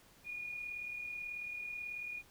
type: tone with amplitude modulation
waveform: sine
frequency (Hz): 2443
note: D#7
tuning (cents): -32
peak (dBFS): -38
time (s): 0.24-2.23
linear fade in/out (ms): 50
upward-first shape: sine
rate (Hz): 38.3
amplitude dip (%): 45
effects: pink hiss -63 dBFS RMS until 2.3 s